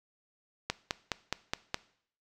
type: click train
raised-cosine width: 0.2 ms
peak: -12 dBFS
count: 6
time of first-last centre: 0.7-1.744 s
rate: 4.79 Hz
effects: noise-tail reverb RT60 0.6 s tail -19 dB re dry